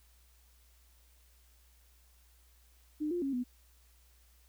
sine tone with pitch steps, 302.8 / 351.1 / 273.8 / 247.5 Hz, D#4 / F4 / C#4 / B3, -47 / +9 / -21 / +4 cents, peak -31 dBFS, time 3-3.44 s, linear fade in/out 20 ms, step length 110 ms, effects added 60 Hz sine -62 dBFS peak until 4.48 s + white hiss -68 dBFS RMS until 4.48 s

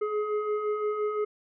sine tone with frequency modulation, 422.9 Hz, G#4, 31 cents sharp, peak -26 dBFS, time 0.01-1.25 s, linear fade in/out 10 ms, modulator 840 Hz, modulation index 0.8, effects none

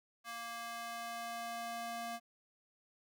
square tone with high-pass filter sweep, 233.1 Hz, A#3, in tune, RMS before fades -43 dBFS, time 0.24-2.2 s, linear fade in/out 50 ms, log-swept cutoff 1100 to 530 Hz, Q 1.4, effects none

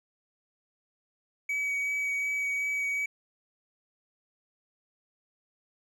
triangle tone with vibrato, 2270 Hz, C#7, 41 cents sharp, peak -26 dBFS, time 1.49-3.06 s, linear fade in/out 5 ms, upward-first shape sine, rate 2.7 Hz, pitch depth 10 cents each way, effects none

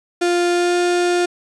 35% pulse tone with pitch glide, 350 to 352.8 Hz, F4 to F4, +4 to +18 cents, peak -13 dBFS, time 0.21-1.26 s, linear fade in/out 10 ms, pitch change +14 cents, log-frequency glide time 0.51-0.77 s, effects resampled to 22050 Hz

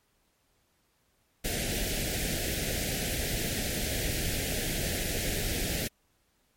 pink band-stop noise, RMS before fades -31 dBFS, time 1.44-5.88 s, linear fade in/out 10 ms, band 730 to 1600 Hz, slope 48 dB/octave, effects pink hiss -71 dBFS RMS until 6.56 s + MP3 64 kbps

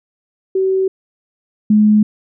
sine tone pair in turn, 380.6 / 211.9 Hz, F#4 / G#3, +49 / +35 cents, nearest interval minor seventh, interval 1014 cents, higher first, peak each -12 / -7 dBFS, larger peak second, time 0.55-0.88 / 1.7-2.03 s, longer neither, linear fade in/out 5 ms, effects none

